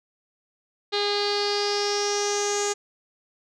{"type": "tone with low-pass filter sweep", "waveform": "sawtooth", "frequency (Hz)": 409.2, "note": "G#4", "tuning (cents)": -26, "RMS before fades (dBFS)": -25, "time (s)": [0.92, 2.74], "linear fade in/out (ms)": 20, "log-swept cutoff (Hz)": [4000, 6900], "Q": 6.6, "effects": []}